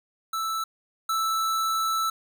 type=tone pair in turn; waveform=square; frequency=1318.5 / 1318.5 Hz; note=E6 / E6; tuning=0 / 0 cents; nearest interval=unison; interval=0 cents; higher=neither; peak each=-27 / -24 dBFS; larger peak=second; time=0.33-0.64 / 1.09-2.1 s; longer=second; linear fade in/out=5 ms; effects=none